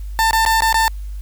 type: tone with dropouts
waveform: 30% pulse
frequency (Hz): 894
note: A5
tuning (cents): +27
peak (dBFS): -10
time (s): 0.19-0.88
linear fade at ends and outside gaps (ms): 0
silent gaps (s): 0.309-0.331 / 0.451-0.462 / 0.606-0.621 / 0.727-0.743
effects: added 50 Hz sine -25 dBFS peak until 1.21 s + white hiss -52 dBFS RMS until 1.21 s